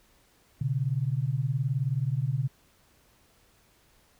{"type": "beating tone pair", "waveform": "sine", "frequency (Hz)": [123.47, 142.47], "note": ["B2", "C#3"], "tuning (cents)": [0, 48], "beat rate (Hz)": 19, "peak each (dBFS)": [-28, -28], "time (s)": [0.61, 2.48], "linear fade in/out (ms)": 5, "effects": ["pink hiss -63 dBFS RMS until 4.19 s"]}